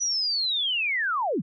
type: linear sweep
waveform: sine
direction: down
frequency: 5950 to 117.4 Hz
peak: -23 dBFS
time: 0-1.42 s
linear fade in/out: 20 ms
effects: none